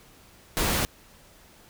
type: noise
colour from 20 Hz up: pink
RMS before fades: -25 dBFS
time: 0.57-0.85 s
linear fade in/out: 0 ms
effects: pink hiss -54 dBFS RMS until 1.69 s